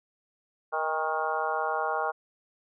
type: harmonic tone with a mistuned harmonic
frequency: 156.8 Hz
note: D#3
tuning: 14 cents sharp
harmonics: 3 / 4 / 5 / 6 / 7 / 8 / 9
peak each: -35 / -34 / -31 / -37 / -33 / -38 / -34 dBFS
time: 0.72-2.12 s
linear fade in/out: 20 ms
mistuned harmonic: 5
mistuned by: +32 cents
effects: none